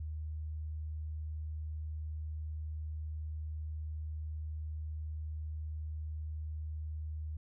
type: tone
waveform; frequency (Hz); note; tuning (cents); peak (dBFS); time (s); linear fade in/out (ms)
sine; 77.3; D#2; -11; -37; 0-7.37; 5
effects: none